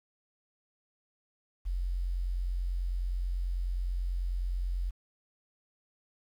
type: tone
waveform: sine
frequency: 44.64 Hz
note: F1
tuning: 39 cents sharp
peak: -29 dBFS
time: 1.65-4.91 s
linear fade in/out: 20 ms
effects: 10-bit